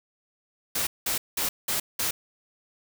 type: noise bursts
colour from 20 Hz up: white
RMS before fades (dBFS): -27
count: 5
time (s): 0.75-2.11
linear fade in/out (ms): 5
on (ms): 120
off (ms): 190
effects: none